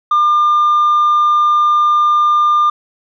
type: tone with tanh clipping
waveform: triangle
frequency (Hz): 1200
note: D6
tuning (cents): +37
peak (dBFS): -9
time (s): 0.11-2.7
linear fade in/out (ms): 5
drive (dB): 6
effects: none